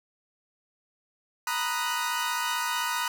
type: chord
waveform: sawtooth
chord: B major seventh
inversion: third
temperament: equal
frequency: 932.3 / 987.8 / 1244.5 / 1480 Hz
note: A#5 / B5 / D#6 / F#6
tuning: 0 / 0 / 0 / 0 cents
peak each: -29 dBFS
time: 1.47-3.08 s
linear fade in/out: 2 ms
effects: none